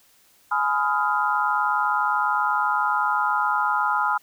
sine chord, F half-diminished seventh, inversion first, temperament just, 838.1 / 1005.8 / 1257.2 / 1396.9 Hz, Ab5 / Cb6 / Eb6 / F6, +16 / +31 / +18 / 0 cents, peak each -25 dBFS, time 0.51-4.18 s, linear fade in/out 10 ms, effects white hiss -58 dBFS RMS until 4.22 s

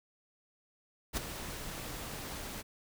pink noise with ADSR envelope, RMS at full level -31 dBFS, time 1.13-2.63 s, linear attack 43 ms, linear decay 9 ms, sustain -11 dB, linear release 30 ms, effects none

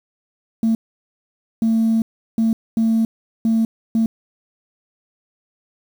sine tone bursts at uneven times, 224.6 Hz, A3, 36 cents sharp, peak -12 dBFS, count 6, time 0.63-0.75 / 1.62-2.02 / 2.38-2.53 / 2.77-3.05 / 3.45-3.65 / 3.95-4.06 s, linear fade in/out 2 ms, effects tanh soft clip ceiling -11 dBFS + 7-bit

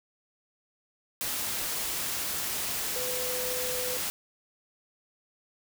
sine tone in noise, 502 Hz, B4, 28 cents sharp, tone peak -34 dBFS, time 2.96-3.97 s, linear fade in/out 0 ms, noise white, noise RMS -32 dBFS, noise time 1.21-4.1 s, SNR -5 dB, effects none

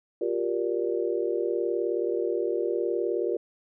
sine chord, G minor seventh, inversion third, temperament just, 352.8 / 392 / 470.4 / 588 Hz, F4 / G4 / Bb4 / D5, +18 / 0 / +16 / +2 cents, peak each -29 / -30 / -29 / -35 dBFS, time 0.21-3.37 s, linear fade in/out 5 ms, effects none

